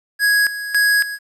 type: tone with tremolo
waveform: square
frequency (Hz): 1661.2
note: G#6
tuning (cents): 0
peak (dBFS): -13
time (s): 0.19-1.19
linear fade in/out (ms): 50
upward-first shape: square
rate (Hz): 1.8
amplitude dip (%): 75
effects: resampled to 32000 Hz + 9-bit